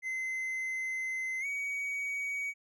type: tone with pitch glide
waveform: triangle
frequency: 2058 to 2257 Hz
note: C7 to C#7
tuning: -29 to +31 cents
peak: -31 dBFS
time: 0.02-2.54 s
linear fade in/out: 50 ms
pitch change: +160 cents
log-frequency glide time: 1.4-1.46 s
effects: none